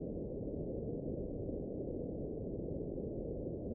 white low-pass noise, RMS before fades -41 dBFS, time 0-3.74 s, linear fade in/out 20 ms, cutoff 540 Hz, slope 48 dB/octave, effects none

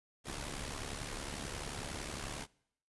pink noise with amplitude modulation, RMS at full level -39 dBFS, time 0.24-2.47 s, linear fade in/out 50 ms, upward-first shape sine, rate 71.1 Hz, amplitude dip 65%, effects noise-tail reverb RT60 0.7 s tail -24 dB re dry + resampled to 24000 Hz

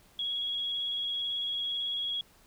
sine tone with vibrato, 3322 Hz, G#7, in tune, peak -30 dBFS, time 0.19-2.21 s, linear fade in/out 2 ms, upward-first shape square, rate 18 Hz, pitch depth 12 cents each way, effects pink hiss -61 dBFS RMS until 2.46 s

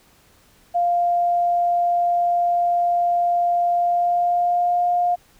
sine tone with pitch glide, 698.5 to 707 Hz, F5 to F5, 0 to +21 cents, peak -16 dBFS, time 0.74-5.16 s, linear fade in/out 20 ms, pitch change +21 cents, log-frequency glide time 3.72-4.88 s, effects pink hiss -55 dBFS RMS until 5.39 s

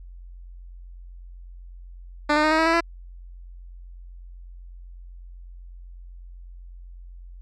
10% pulse tone with pitch steps, 297 / 303.2 / 309.6 / 316.1 / 322.8 / 329.5 / 336.5 Hz, D4 / D#4 / D#4 / D#4 / E4 / E4 / E4, +20 / -45 / -9 / +27 / -36 / -1 / +36 cents, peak -9 dBFS, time 2.29-2.808 s, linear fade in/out 10 ms, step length 74 ms, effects added 44 Hz sine -39 dBFS peak until 7.41 s + low-pass 4000 Hz 12 dB/octave

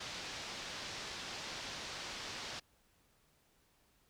white low-pass noise, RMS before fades -45 dBFS, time 0-2.6 s, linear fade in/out 10 ms, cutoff 5500 Hz, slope 24 dB/octave, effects pink hiss -72 dBFS RMS until 4.09 s

